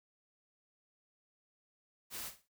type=noise with echo; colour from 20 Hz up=white; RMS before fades=-43 dBFS; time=2.1-2.32 s; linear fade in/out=50 ms; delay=56 ms; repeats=3; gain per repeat=-12 dB; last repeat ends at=2.488 s; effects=none

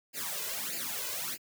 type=noise with flanger; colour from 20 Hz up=white; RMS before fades=-36 dBFS; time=0.13-1.38 s; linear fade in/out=50 ms; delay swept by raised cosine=0.42 to 2.02 ms; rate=1.6 Hz; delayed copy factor=+0.85; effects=high-pass 150 Hz 12 dB/octave

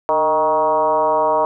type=tone with frequency modulation; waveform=sine; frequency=784 Hz; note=G5; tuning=in tune; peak=-13 dBFS; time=0.09-1.45 s; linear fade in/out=0 ms; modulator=162 Hz; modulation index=1.9; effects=none

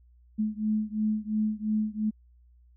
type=beating tone pair; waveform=sine; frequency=213.5 / 216.4 Hz; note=G#3 / A3; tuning=+48 / -29 cents; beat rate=2.9 Hz; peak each=-28 / -29 dBFS; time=0.38-2.11 s; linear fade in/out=20 ms; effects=added 60 Hz sine -55 dBFS peak until 2.76 s

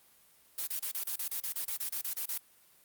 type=noise bursts; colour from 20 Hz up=blue; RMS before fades=-35 dBFS; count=15; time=0.58-2.379 s; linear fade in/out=5 ms; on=91 ms; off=31 ms; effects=white hiss -63 dBFS RMS until 2.84 s + Opus 32 kbps

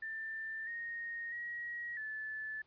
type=tone with pitch steps; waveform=sine; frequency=1781 / 1860 / 1900 / 1741 Hz; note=A6 / A#6 / A#6 / A6; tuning=+21 / -4 / +33 / -19 cents; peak=-39 dBFS; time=0.02-2.62 s; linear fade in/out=5 ms; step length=650 ms; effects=pink hiss -72 dBFS RMS until 2.66 s + resampled to 11025 Hz

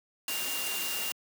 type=tone in noise; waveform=sine; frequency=2794 Hz; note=F7; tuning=in tune; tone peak=-36 dBFS; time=0.28-1.12 s; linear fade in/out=2 ms; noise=white; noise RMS=-34 dBFS; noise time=0.28-1.12 s; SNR=-5 dB; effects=high-pass 200 Hz 12 dB/octave

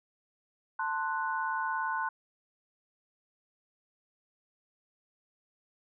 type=chord; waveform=sine; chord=F# diminished; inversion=first; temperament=equal with one note detuned; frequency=889.2 / 1046.5 / 1480 Hz; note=A5 / C6 / F#6; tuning=+18 / 0 / 0 cents; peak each=-34 dBFS; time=0.79-2.09 s; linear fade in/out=5 ms; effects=none

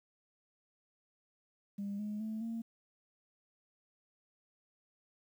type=tone with pitch steps; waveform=sine; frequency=201.1 / 209.8 / 218.8 / 228.2 Hz; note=G3 / G#3 / A3 / A#3; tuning=+44 / +18 / -9 / -37 cents; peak=-35 dBFS; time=1.78-2.62 s; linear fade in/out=10 ms; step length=210 ms; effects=tanh soft clip ceiling -33 dBFS + 11-bit

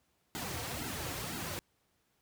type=noise with flanger; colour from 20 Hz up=pink; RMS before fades=-39 dBFS; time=0.35-1.59 s; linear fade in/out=0 ms; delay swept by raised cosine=1.7 to 4.9 ms; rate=2 Hz; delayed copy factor=-0.95; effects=pink hiss -75 dBFS RMS until 2.21 s + high-pass 60 Hz 12 dB/octave

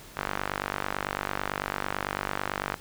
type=tone with band-pass filter; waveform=sawtooth; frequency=49 Hz; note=G1; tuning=in tune; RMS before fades=-33 dBFS; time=0.16-2.76 s; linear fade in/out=20 ms; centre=1400 Hz; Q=1.3; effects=pink hiss -48 dBFS RMS until 2.8 s

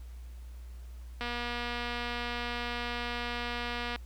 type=click train; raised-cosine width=0.3 ms; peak=-20 dBFS; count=661; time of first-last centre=1.21-3.96 s; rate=240 Hz; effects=added 60 Hz sine -42 dBFS peak until 4.05 s + pink hiss -62 dBFS RMS until 4.05 s

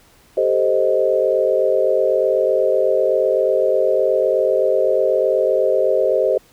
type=chord; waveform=sine; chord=A half-diminished seventh; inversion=third; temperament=equal; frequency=392 / 440 / 523.3 / 622.3 Hz; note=G4 / A4 / C5 / Eb5; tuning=0 / 0 / 0 / 0 cents; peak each=-20 / -22 / -17 / -19 dBFS; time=0.37-6.38 s; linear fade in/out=5 ms; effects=pink hiss -52 dBFS RMS until 6.52 s

